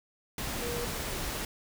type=tone in noise; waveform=sine; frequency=477.7 Hz; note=A#4; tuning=42 cents sharp; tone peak=-35 dBFS; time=0.62-0.85 s; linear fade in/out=2 ms; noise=pink; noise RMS=-35 dBFS; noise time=0.38-1.45 s; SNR=-3 dB; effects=none